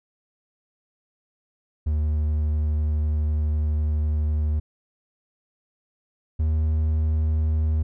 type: tone pair in turn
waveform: triangle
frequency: 76 / 78 Hz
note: D#2 / D#2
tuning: -40 / +5 cents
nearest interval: unison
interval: 45 cents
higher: second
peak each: -18 / -17 dBFS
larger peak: second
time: 1.86-4.6 / 6.39-7.83 s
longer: first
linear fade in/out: 10 ms
effects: none